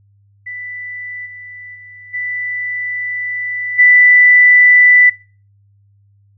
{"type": "tone with level steps", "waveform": "sine", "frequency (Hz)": 1983, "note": "B6", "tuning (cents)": 7, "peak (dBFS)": [-24, -30, -34, -18, -4], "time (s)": [0.46, 5.1], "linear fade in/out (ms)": 10, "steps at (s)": [1.25, 1.74, 2.13, 3.78], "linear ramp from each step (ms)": 20, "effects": ["noise-tail reverb RT60 0.4 s tail -22 dB re dry", "added 100 Hz sine -49 dBFS peak until 6.37 s"]}